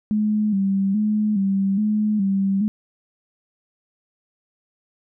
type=tone with vibrato; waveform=sine; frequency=203.5 Hz; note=G#3; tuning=35 cents flat; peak=-17 dBFS; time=0.11-2.68 s; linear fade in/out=0 ms; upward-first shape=square; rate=1.2 Hz; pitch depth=73 cents each way; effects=none